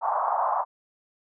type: band-pass noise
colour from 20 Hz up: white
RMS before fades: -25 dBFS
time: 0.01-0.65 s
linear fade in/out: 50 ms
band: 670 to 1100 Hz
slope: 48 dB/octave
effects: none